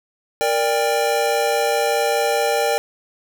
square chord, G minor, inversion first, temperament equal with one note detuned, 466.2 / 587.3 / 798.6 Hz, Bb4 / D5 / G5, 0 / 0 / +32 cents, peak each -22 dBFS, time 0.41-2.78 s, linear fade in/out 0 ms, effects none

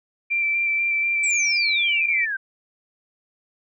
sine tone with vibrato, 2349 Hz, D7, in tune, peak -19 dBFS, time 0.3-2.26 s, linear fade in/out 20 ms, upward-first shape square, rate 4.1 Hz, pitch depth 14 cents each way
sine exponential sweep, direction down, 8100 to 1531 Hz, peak -23 dBFS, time 1.23-2.37 s, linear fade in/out 10 ms
effects none

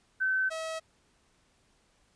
sine / sawtooth tone pair in turn, 1531 / 643.7 Hz, G6 / E5, -41 / -41 cents, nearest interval octave + minor third, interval 1500 cents, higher first, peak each -25 / -30 dBFS, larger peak first, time 0.2-0.5 / 0.5-0.8 s, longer neither, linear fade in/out 20 ms, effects pink hiss -68 dBFS RMS until 2.15 s + resampled to 22050 Hz

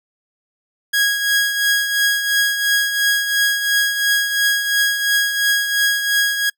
sawtooth tone with tremolo, 1649 Hz, G#6, 13 cents flat, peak -9 dBFS, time 0.93-6.5 s, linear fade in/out 10 ms, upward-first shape triangle, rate 2.9 Hz, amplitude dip 60%, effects noise-tail reverb RT60 0.1 s tail -25 dB re dry

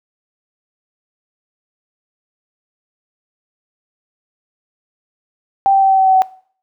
sine tone with pitch steps, 784 / 779 / 774.1 / 769.2 / 764.3 / 759.5 / 754.7 Hz, G5 / G5 / G5 / G5 / G5 / F#5 / F#5, 0 / -11 / -22 / -33 / -44 / +45 / +34 cents, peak -8 dBFS, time 5.66-6.22 s, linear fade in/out 0 ms, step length 80 ms, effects noise-tail reverb RT60 0.5 s tail -20 dB re dry

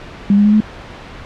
sine tone with pitch steps, 200.8 / 205.1 / 209.6 / 214.1 Hz, G3 / G#3 / G#3 / A3, +42 / -21 / +16 / -47 cents, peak -7 dBFS, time 0.3-0.604 s, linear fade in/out 2 ms, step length 76 ms, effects pink hiss -33 dBFS RMS until 1.25 s + low-pass 3000 Hz 12 dB/octave

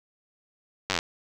slowing click train, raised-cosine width 0.2 ms, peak -7 dBFS, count 9, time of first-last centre 0.9-0.989 s, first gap 10 ms, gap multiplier 1.03, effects none

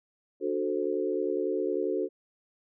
sine chord, D dominant seventh, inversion none, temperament equal with one note detuned, 297.8 / 370 / 440 / 523.3 Hz, D4 / F#4 / A4 / C5, +24 / 0 / 0 / 0 cents, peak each -34 / -30 / -31 / -35 dBFS, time 0.4-2.09 s, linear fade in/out 50 ms, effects none

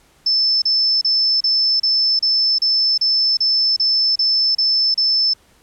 sine tone bursts, 5274 Hz, E8, in tune, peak -13 dBFS, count 13, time 0.26-5.336 s, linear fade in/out 5 ms, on 360 ms, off 33 ms, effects pink hiss -54 dBFS RMS until 5.62 s + low-pass 12000 Hz 12 dB/octave

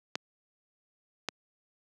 clicks, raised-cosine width 0.2 ms, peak -13 dBFS, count 2, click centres 0.155 / 1.287 s, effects high-pass 200 Hz 12 dB/octave

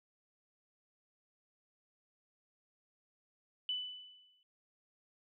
sine tone with exponential decay, 2991 Hz, F#7, 18 cents sharp, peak -32 dBFS, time 3.69-4.43 s, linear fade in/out 1 ms, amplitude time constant 160 ms, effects none

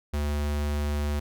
square tone, 73.42 Hz, D2, in tune, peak -26 dBFS, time 0.13-1.2 s, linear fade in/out 10 ms, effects none

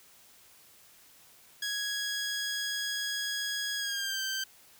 15% pulse tone with pitch glide, 1661.2 to 1558.9 Hz, G#6 to G6, 0 to -10 cents, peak -25 dBFS, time 1.62-4.44 s, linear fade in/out 5 ms, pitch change -110 cents, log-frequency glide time 3.77-4.21 s, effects white hiss -58 dBFS RMS until 4.79 s

